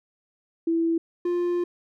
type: tone pair in turn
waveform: sine / triangle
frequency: 331.1 / 350.8 Hz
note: E4 / F4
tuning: +8 / +8 cents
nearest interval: minor second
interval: 100 cents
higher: second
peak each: -20 / -20 dBFS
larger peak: neither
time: 0.67-0.98 / 1.25-1.64 s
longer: second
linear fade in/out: 5 ms
effects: none